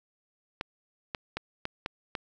clicks, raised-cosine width 0.3 ms, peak -16 dBFS, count 6, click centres 0.611 / 1.148 / 1.37 / 1.654 / 1.861 / 2.152 s, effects none

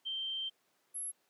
sine tone pair in turn, 3136 / 11175 Hz, G7 / F9, 0 / 0 cents, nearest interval octave + minor seventh, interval 2200 cents, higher second, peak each -35 / -37 dBFS, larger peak first, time 0.05-0.5 / 0.94-1.12 s, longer first, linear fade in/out 20 ms, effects pink hiss -74 dBFS RMS until 1.29 s + high-pass 300 Hz 12 dB/octave

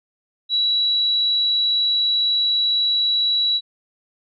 sine tone, 3914 Hz, B7, 16 cents flat, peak -16 dBFS, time 0.49-3.61 s, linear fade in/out 50 ms, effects none

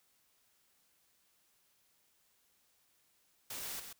white noise with echo, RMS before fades -43 dBFS, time 3.5-3.8 s, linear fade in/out 5 ms, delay 130 ms, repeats 1, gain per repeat -6 dB, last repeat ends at 3.93 s, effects white hiss -73 dBFS RMS until 3.99 s

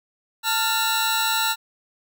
sawtooth tone cluster, 887 / 1392 / 3927 Hz, A5 / F6 / B7, +14 / -6 / -11 cents, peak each -21 dBFS, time 0.43-1.56 s, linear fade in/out 50 ms, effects none

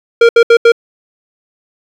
square tone bursts at uneven times, 466.2 Hz, A#4, in tune, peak -3 dBFS, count 4, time 0.21-0.29 / 0.36-0.43 / 0.5-0.57 / 0.65-0.72 s, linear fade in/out 5 ms, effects low-pass 3000 Hz 12 dB/octave + 7-bit

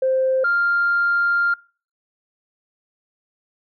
sine tone pair in turn, 523.3 / 1397 Hz, C5 / F6, 0 / 0 cents, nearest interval octave + perfect fourth, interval 1700 cents, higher second, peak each -15 dBFS, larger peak neither, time 0.02-0.44 / 0.44-1.54 s, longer second, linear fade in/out 5 ms, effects noise-tail reverb RT60 0.4 s tail -24 dB re dry + tanh soft clip ceiling -11 dBFS

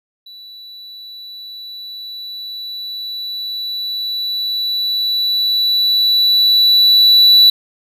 triangle tone with level ramp, 3951 Hz, B7, in tune, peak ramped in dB -33 to -3 dBFS, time 0.26-7.5 s, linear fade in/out 5 ms, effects none

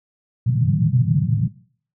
white band-pass noise, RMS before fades -18 dBFS, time 0.46-1.48 s, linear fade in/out 5 ms, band 110 to 160 Hz, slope 48 dB/octave, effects noise-tail reverb RT60 0.5 s tail -18 dB re dry

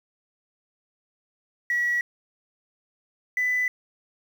sine tone pair in turn, 1930 / 1995.8 Hz, B6 / B6, -40 / +18 cents, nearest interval minor second, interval 58 cents, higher second, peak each -20 dBFS, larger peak neither, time 1.7-2.01 / 3.37-3.68 s, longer neither, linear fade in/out 2 ms, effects tanh soft clip ceiling -18 dBFS + 8-bit

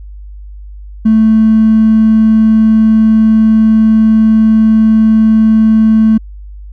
triangle tone with hard clipping, 220 Hz, A3, in tune, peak -4 dBFS, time 1.05-6.18 s, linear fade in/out 10 ms, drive 3 dB, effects added 50 Hz sine -26 dBFS peak until 6.72 s

